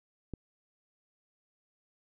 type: click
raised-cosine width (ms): 3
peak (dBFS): -25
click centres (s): 0.337
effects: none